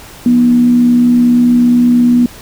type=tone with frequency modulation; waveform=sine; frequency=242.8 Hz; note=B3; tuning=29 cents flat; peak=-5 dBFS; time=0.26-2.26 s; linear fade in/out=2 ms; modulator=68.5 Hz; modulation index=0.25; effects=pink hiss -34 dBFS RMS until 2.41 s